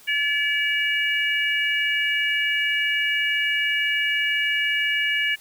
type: harmonic tone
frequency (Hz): 574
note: D5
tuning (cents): -40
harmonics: 3 / 4 / 5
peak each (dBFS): -24 / -24 / -25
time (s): 0.07-5.36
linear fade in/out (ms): 20
effects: white hiss -50 dBFS RMS until 5.4 s